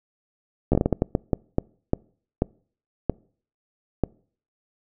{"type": "slowing click train", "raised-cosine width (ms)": 2, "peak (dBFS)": -6, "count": 15, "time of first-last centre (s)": [0.72, 4.037], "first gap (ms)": 13, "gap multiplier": 1.39, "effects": ["noise-tail reverb RT60 0.5 s tail -26 dB re dry"]}